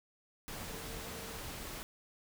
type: tone in noise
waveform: sine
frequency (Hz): 453.6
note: A#4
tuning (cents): -47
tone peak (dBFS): -52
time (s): 0.68-1.41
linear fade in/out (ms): 0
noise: pink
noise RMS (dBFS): -44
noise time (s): 0.48-1.83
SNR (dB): -11
effects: none